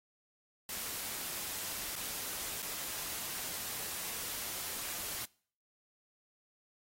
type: noise with dropouts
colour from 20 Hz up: white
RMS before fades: -40 dBFS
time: 0.69-5.25 s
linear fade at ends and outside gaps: 2 ms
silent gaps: 1.956-1.961 / 2.622-2.626 s
effects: noise-tail reverb RT60 0.5 s tail -24 dB re dry + AAC 48 kbps